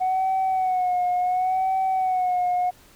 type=tone with vibrato; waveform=sine; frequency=740 Hz; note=F#5; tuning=in tune; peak=-18 dBFS; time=0-2.71 s; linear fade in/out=20 ms; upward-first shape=sine; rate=0.7 Hz; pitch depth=51 cents each way; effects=tanh soft clip ceiling -17 dBFS + pink hiss -53 dBFS RMS until 2.95 s